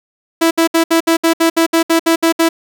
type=tone bursts; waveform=sawtooth; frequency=329.6 Hz; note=E4; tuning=in tune; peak=-5 dBFS; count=13; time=0.41-2.49 s; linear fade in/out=10 ms; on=100 ms; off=65 ms; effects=none